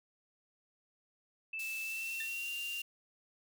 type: tone with pitch glide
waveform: sine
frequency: 2637 to 2784 Hz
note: E7 to F7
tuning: 0 to -6 cents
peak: -37 dBFS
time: 1.53-2.82 s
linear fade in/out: 5 ms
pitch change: +94 cents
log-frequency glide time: 1.82-2.53 s
type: high-pass noise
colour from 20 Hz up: pink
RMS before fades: -48 dBFS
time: 1.59-2.82 s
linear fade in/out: 5 ms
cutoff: 4800 Hz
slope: 12 dB/octave
type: tone with exponential decay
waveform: 30% pulse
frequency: 1789 Hz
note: A6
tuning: 28 cents sharp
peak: -36 dBFS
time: 2.2-2.33 s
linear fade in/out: 5 ms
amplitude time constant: 28 ms
effects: none